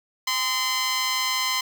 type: tone with amplitude modulation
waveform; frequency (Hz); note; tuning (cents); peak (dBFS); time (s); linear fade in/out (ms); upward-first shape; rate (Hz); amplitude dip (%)
10% pulse; 1030; C6; -28; -11; 0.27-1.61; 5; sine; 226; 60
effects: none